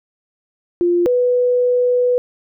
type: tone pair in turn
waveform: sine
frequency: 349.2 / 493.8 Hz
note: F4 / B4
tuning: 0 / 0 cents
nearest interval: tritone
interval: 600 cents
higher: second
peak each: -12 dBFS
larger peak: neither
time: 0.81-1.06 / 1.06-2.18 s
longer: second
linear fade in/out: 0 ms
effects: none